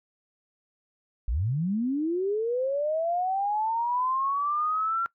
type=linear sweep; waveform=sine; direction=up; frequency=46.31 to 1373 Hz; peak=-24 dBFS; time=1.28-5.06 s; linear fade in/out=0 ms; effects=noise-tail reverb RT60 0.1 s tail -22 dB re dry